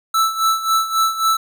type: tone with tremolo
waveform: square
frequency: 1318.5 Hz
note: E6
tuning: in tune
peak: -13 dBFS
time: 0.14-1.37 s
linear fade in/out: 5 ms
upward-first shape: sine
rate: 3.7 Hz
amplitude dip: 75%
effects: none